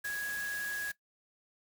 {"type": "tone in noise", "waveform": "sine", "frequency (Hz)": 1661.2, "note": "G#6", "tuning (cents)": 0, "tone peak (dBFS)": -34, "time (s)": [0.04, 0.92], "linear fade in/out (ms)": 10, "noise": "white", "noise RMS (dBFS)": -44, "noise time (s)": [0.04, 0.92], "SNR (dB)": 7, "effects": ["noise-tail reverb RT60 0.1 s tail -17 dB re dry"]}